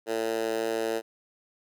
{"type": "tone with high-pass filter", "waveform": "10% pulse", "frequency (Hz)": 112.7, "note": "A2", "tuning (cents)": 42, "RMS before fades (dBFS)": -29, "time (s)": [0.06, 1.02], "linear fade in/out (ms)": 50, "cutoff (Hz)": 420, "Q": 2.3, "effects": []}